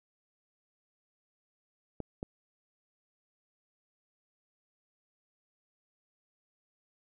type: clicks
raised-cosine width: 2 ms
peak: -23 dBFS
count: 2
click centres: 2.003 / 2.229 s
effects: none